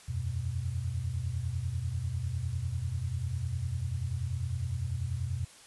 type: chord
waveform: sine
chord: E suspended second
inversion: none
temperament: equal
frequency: 82.41 / 92.5 / 123.47 Hz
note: E2 / F#2 / B2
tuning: 0 / 0 / 0 cents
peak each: -36 / -35 / -34 dBFS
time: 0.08-5.45 s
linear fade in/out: 10 ms
effects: white hiss -54 dBFS RMS until 5.66 s + resampled to 24000 Hz